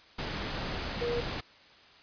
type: tone in noise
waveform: sine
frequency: 476.4 Hz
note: A#4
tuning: 38 cents sharp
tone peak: -29 dBFS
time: 1.01-1.21 s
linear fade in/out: 10 ms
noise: pink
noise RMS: -35 dBFS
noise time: 0.18-1.41 s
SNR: +3 dB
effects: white hiss -56 dBFS RMS until 2.02 s + resampled to 11025 Hz